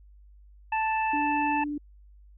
harmonic tone, 880 Hz, A5, in tune, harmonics 1 / 2 / 3, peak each -25 / -35 / -32 dBFS, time 0.72-1.64 s, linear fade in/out 5 ms
sine tone with vibrato, 293.7 Hz, D4, in tune, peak -29 dBFS, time 1.13-1.78 s, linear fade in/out 5 ms, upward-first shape sine, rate 19 Hz, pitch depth 12 cents each way
effects added 50 Hz sine -50 dBFS peak until 2.37 s

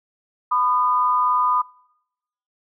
sine tone pair together, 1000.4 / 1224 Hz, B5 / D#6, +22 / -29 cents, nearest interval minor third, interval 349 cents, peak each -19 / -19 dBFS, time 0.51-1.62 s, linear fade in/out 10 ms, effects noise-tail reverb RT60 0.9 s tail -26 dB re dry

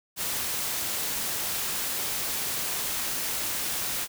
white noise, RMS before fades -30 dBFS, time 0.16-4.08 s, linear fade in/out 50 ms, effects none

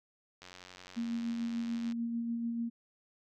click train, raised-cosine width 0.2 ms, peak -32 dBFS, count 138, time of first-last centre 0.42-1.922 s, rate 91.2 Hz
sine tone with tremolo, 233.1 Hz, A#3, in tune, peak -31 dBFS, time 0.96-2.7 s, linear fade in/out 20 ms, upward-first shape sine, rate 6.8 Hz, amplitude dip 30%
effects none

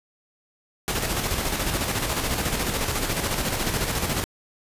pink noise with tremolo, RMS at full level -24 dBFS, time 0.88-4.24 s, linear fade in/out 0 ms, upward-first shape square, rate 14 Hz, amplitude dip 40%, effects resampled to 32000 Hz

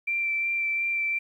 sine tone with vibrato, 2349 Hz, D7, in tune, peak -24 dBFS, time 0.07-1.19 s, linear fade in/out 10 ms, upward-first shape sine, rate 2.8 Hz, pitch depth 12 cents each way, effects 10-bit

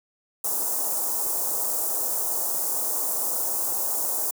white band-stop noise, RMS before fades -26 dBFS, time 0.44-4.31 s, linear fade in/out 5 ms, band 1000 to 7000 Hz, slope 24 dB/octave, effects high-pass 400 Hz 12 dB/octave

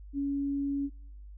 sine tone, 280.2 Hz, C#4, 19 cents sharp, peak -28 dBFS, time 0.13-0.9 s, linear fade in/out 50 ms, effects noise-tail reverb RT60 0.7 s tail -25 dB re dry + added 50 Hz sine -44 dBFS peak until 1.37 s

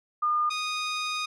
sine / 15% pulse tone pair in turn, 1214 / 1238.8 Hz, D#6 / D#6, -43 / -8 cents, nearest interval unison, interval 35 cents, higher second, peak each -22 dBFS, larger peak neither, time 0.22-0.5 / 0.5-1.26 s, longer second, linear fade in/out 10 ms, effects resampled to 22050 Hz

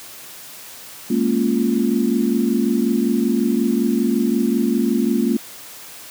sine chord, Bb minor seventh, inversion third, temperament equal, 207.7 / 233.1 / 277.2 / 349.2 Hz, Ab3 / Bb3 / Db4 / F4, 0 / 0 / 0 / 0 cents, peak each -22 / -18 / -22 / -23 dBFS, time 1.1-5.37 s, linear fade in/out 5 ms, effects white hiss -38 dBFS RMS until 6.1 s + high-pass 100 Hz 12 dB/octave

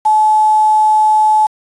sine tone with quantisation, 860 Hz, A5, 40 cents flat, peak -7 dBFS, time 0.05-1.47 s, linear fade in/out 10 ms, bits 5, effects resampled to 24000 Hz

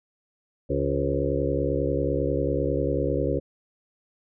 harmonic tone with a mistuned harmonic, 70.1 Hz, C#2, 20 cents sharp, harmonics 1 / 2 / 4 / 5 / 6 / 7 / 8, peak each -30 / -30 / -30 / -30 / -30 / -30 / -30 dBFS, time 0.69-3.4 s, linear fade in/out 20 ms, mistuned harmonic 8, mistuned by -56 cents, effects none

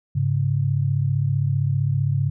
sine tone pair together, 103.83 / 139.22 Hz, G#2 / C#3, 0 / +8 cents, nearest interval perfect fourth, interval 508 cents, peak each -22 / -20 dBFS, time 0.15-2.3 s, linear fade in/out 10 ms, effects none

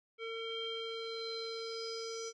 square tone with low-pass filter sweep, 453.6 Hz, A#4, 47 cents flat, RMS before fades -41 dBFS, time 0.18-2.33 s, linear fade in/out 50 ms, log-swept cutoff 2700 to 5900 Hz, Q 8.2, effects none

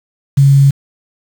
sine tone with quantisation, 138.59 Hz, C#3, in tune, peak -4 dBFS, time 0.37-0.71 s, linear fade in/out 10 ms, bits 5, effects none

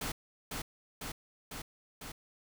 pink noise with echo, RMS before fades -37 dBFS, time 0.01-0.12 s, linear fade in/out 5 ms, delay 500 ms, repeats 4, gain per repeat -2 dB, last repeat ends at 2.12 s, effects none

